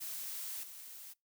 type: noise with level steps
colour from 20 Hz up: blue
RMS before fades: -42 / -50 dBFS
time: 0-1.14 s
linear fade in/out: 20 ms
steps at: 0.63 s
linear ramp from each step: 5 ms
effects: noise-tail reverb RT60 0.2 s tail -24 dB re dry